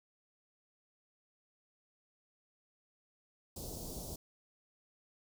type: band-stop noise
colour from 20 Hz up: pink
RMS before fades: -44 dBFS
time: 3.56-4.16 s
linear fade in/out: 5 ms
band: 720 to 4700 Hz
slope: 24 dB/octave
effects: none